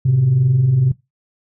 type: tone pair together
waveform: sine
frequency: 108.92 / 130.81 Hz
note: A2 / C3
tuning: -17 / 0 cents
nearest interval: minor third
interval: 317 cents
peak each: -20 / -10 dBFS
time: 0.05-0.92 s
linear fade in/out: 10 ms
effects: noise-tail reverb RT60 0.2 s tail -20 dB re dry + tanh soft clip ceiling -7 dBFS